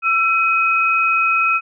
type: tone pair together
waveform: sine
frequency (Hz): 1339.2 / 2528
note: E6 / D#7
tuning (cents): +27 / +27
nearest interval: major seventh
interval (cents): 1100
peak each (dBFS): -16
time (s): 0.02-1.61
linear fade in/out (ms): 50
effects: none